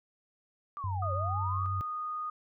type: linear two-way sweep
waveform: sine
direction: down then up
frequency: 1198 to 523.3 to 1198 Hz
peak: -36 dBFS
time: 0.77-1.66 s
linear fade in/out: 0 ms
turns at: 1.13 s
type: tone with vibrato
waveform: sine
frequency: 95 Hz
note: F#2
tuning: 46 cents sharp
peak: -31 dBFS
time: 0.84-1.81 s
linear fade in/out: 0 ms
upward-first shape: triangle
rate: 5.9 Hz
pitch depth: 33 cents each way
type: tone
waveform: sine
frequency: 1235 Hz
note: D#6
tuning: 13 cents flat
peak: -33 dBFS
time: 1.02-2.3 s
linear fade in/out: 5 ms
effects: none